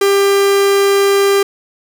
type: tone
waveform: 45% pulse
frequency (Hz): 397.2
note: G4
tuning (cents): +23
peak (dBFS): -9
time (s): 0.01-1.43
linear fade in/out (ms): 5
effects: none